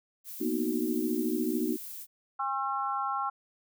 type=noise; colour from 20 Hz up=violet; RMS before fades=-42 dBFS; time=0.24-2.07 s; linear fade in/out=50 ms
type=chord; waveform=sine; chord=B major seventh; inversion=third; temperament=equal; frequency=233.1 / 246.9 / 311.1 / 370 Hz; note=A#3 / B3 / D#4 / F#4; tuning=0 / 0 / 0 / 0 cents; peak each=-34 / -33 / -31 / -33 dBFS; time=0.4-1.77 s; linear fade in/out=20 ms
type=harmonic tone; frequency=269.8 Hz; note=C#4; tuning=47 cents flat; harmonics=3 / 4 / 5; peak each=-33 / -33 / -33 dBFS; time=2.39-3.3 s; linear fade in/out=10 ms
effects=none